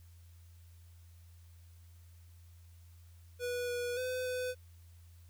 square tone with pitch steps, 489.2 / 486 / 507 / 503 Hz, B4 / B4 / B4 / B4, -16 / -28 / +45 / +32 cents, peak -35 dBFS, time 3.39-4.55 s, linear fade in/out 50 ms, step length 290 ms, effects added 85 Hz sine -54 dBFS peak until 5.29 s + white hiss -69 dBFS RMS until 5.29 s

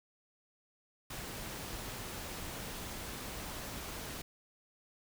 pink noise, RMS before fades -43 dBFS, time 1.1-4.22 s, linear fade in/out 5 ms, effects none

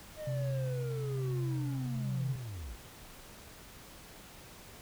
triangle linear sweep, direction down, 627 to 45.31 Hz, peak -37 dBFS, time 0.16-2.77 s, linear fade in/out 50 ms
sine tone with tremolo, 130.81 Hz, C3, in tune, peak -31 dBFS, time 0.27-2.36 s, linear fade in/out 5 ms, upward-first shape sine, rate 1.1 Hz, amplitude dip 30%
effects pink hiss -52 dBFS RMS until 4.81 s

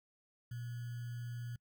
sine tone with sample-and-hold, 119.8 Hz, A#2, 48 cents sharp, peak -40 dBFS, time 0.51-1.56 s, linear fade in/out 5 ms, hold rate 1575 Hz, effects noise-tail reverb RT60 0.1 s tail -26 dB re dry

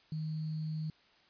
sine tone with sample-and-hold, 156.4 Hz, D#3, 9 cents sharp, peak -34 dBFS, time 0.12-0.9 s, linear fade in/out 2 ms, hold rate 4410 Hz, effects white hiss -65 dBFS RMS until 1.29 s + resampled to 11025 Hz

